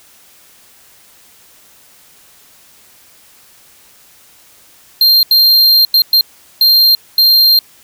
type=tone bursts at uneven times; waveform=square; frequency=4186 Hz; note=C8; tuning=in tune; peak=-6 dBFS; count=6; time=5.01-5.23 / 5.31-5.85 / 5.94-6.02 / 6.13-6.21 / 6.61-6.95 / 7.18-7.59 s; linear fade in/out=2 ms; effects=white hiss -45 dBFS RMS until 7.83 s